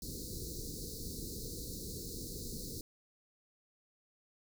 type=band-stop noise; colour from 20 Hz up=pink; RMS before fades=-43 dBFS; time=0.02-2.81 s; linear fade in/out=2 ms; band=500 to 4000 Hz; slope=96 dB/octave; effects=none